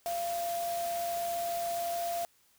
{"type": "tone in noise", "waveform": "sine", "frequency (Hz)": 688, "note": "F5", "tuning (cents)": -26, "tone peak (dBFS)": -31, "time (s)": [0.06, 2.25], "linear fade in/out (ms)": 0, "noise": "white", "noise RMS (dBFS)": -42, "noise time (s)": [0.06, 2.25], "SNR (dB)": 8, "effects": ["white hiss -67 dBFS RMS until 2.58 s"]}